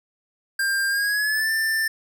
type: tone with pitch glide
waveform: square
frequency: 1595 to 1780 Hz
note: G6 to A6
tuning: +30 to +20 cents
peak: -21 dBFS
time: 0.59-1.88 s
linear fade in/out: 5 ms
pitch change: +190 cents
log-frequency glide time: 0.88-1.51 s
effects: none